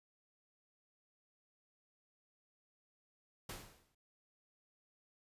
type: noise with exponential decay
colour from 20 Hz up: pink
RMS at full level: -43 dBFS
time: 3.49-3.95 s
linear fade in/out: 5 ms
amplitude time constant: 100 ms
effects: resampled to 32000 Hz